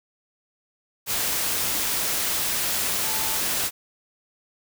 sine tone in noise, 878 Hz, A5, 4 cents flat, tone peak -35 dBFS, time 3.01-3.41 s, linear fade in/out 50 ms, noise white, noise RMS -25 dBFS, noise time 1.06-3.71 s, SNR -13 dB, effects none

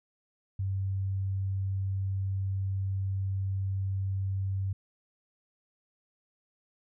sine tone, 96.6 Hz, G2, 25 cents flat, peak -28 dBFS, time 0.59-4.73 s, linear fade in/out 5 ms, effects none

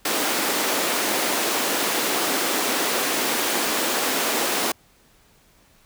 pink high-pass noise, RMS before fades -23 dBFS, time 0.05-4.72 s, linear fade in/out 5 ms, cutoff 260 Hz, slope 24 dB/octave, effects pink hiss -57 dBFS RMS until 5.85 s

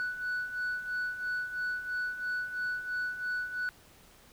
sine beating tone pair, 1480 / 1483 Hz, F#6 / F#6, 0 / +4 cents, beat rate 3 Hz, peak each -36 / -31 dBFS, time 0-3.69 s, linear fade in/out 0 ms, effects tanh soft clip ceiling -29 dBFS + pink hiss -58 dBFS RMS until 4.32 s

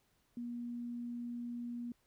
sine tone, 239.3 Hz, A#3, 46 cents sharp, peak -39 dBFS, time 0.37-1.92 s, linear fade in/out 2 ms, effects pink hiss -75 dBFS RMS until 2.06 s

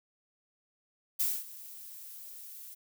violet noise with ADSR envelope, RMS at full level -28 dBFS, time 1.19-2.75 s, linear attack 17 ms, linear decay 230 ms, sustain -19 dB, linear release 18 ms, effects none

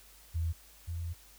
sine tone pair in turn, 82.41 / 84.68 Hz, E2 / E2, 0 / +47 cents, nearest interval unison, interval 47 cents, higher second, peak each -29 / -34 dBFS, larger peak first, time 0.34-0.53 / 0.87-1.14 s, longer second, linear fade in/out 20 ms, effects added 50 Hz sine -60 dBFS peak until 1.38 s + white hiss -58 dBFS RMS until 1.38 s

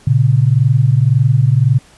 sine tone pair together, 116.54 / 138.4 Hz, A#2 / C#3, 0 / -2 cents, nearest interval minor third, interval 298 cents, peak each -11 dBFS, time 0.07-1.79 s, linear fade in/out 5 ms, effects pink hiss -46 dBFS RMS until 1.97 s + resampled to 24000 Hz

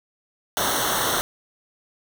pink noise with comb filter, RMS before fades -23 dBFS, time 0.57-1.21 s, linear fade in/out 0 ms, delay 0.41 ms, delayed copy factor -0.9, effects none

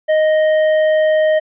triangle tone with tanh clipping, 622.3 Hz, D#5, in tune, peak -12 dBFS, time 0.08-1.4 s, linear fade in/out 20 ms, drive 13 dB, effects resampled to 8000 Hz

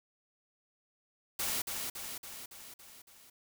white noise with echo, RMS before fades -34 dBFS, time 1.39-1.62 s, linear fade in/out 5 ms, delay 280 ms, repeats 6, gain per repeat -4 dB, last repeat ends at 3.3 s, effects none

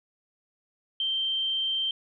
sine tone, 3136 Hz, G7, in tune, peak -25 dBFS, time 1-1.91 s, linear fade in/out 2 ms, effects none

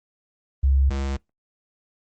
sine / square tone pair in turn, 67.8 / 68.19 Hz, C#2 / C#2, -38 / -28 cents, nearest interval unison, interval 10 cents, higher second, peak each -15 / -24 dBFS, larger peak first, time 0.63-0.9 / 0.9-1.17 s, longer neither, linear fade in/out 10 ms, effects noise-tail reverb RT60 0.2 s tail -26 dB re dry + Opus 24 kbps

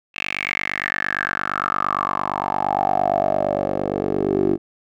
10% pulse tone with band-pass filter sweep, 48.71 Hz, G1, 10 cents flat, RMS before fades -22 dBFS, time 0.14-4.58 s, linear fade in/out 50 ms, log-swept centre 2600 to 360 Hz, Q 6.7, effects none

